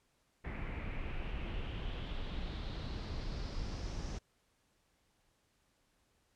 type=noise with low-pass filter sweep; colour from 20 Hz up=brown; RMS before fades=-40 dBFS; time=0.44-4.19 s; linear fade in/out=10 ms; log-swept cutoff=2100 to 6000 Hz; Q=3.8; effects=pink hiss -75 dBFS RMS until 6.35 s + low-pass 11000 Hz 12 dB/octave